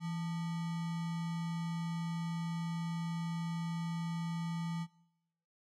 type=tone with sample-and-hold; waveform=sine; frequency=166.8 Hz; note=E3; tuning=21 cents sharp; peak=-35 dBFS; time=0-4.87 s; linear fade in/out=50 ms; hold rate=1050 Hz; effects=noise-tail reverb RT60 0.8 s tail -21 dB re dry + low-pass 7000 Hz 12 dB/octave